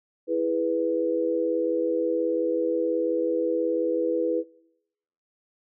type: chord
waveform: sine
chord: E major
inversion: none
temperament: equal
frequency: 329.6 / 415.3 / 493.9 Hz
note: E4 / G#4 / B4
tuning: 0 / 0 / 0 cents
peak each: -27 / -30 / -24 dBFS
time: 0.27-4.44 s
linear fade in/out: 50 ms
effects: noise-tail reverb RT60 0.9 s tail -24 dB re dry